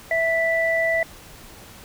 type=tone pair together; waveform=sine; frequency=658.7 / 1974 Hz; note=E5 / B6; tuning=-1 / -1 cents; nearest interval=octave + perfect fifth; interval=1900 cents; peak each=-21 dBFS; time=0.11-1.03 s; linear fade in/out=2 ms; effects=pink hiss -44 dBFS RMS until 1.84 s